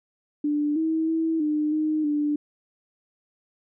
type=tone with pitch steps; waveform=sine; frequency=295.2 / 320.4 / 324.1 / 301.9 / 308.8 / 295.4 Hz; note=D4 / E4 / E4 / D4 / D#4 / D4; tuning=+9 / -49 / -29 / +48 / -13 / +10 cents; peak=-21 dBFS; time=0.44-2.36 s; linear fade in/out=5 ms; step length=320 ms; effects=none